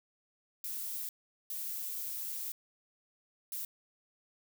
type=noise bursts at uneven times; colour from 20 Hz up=violet; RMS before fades=-39 dBFS; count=3; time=0.64-1.09 / 1.5-2.52 / 3.52-3.65 s; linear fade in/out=2 ms; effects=none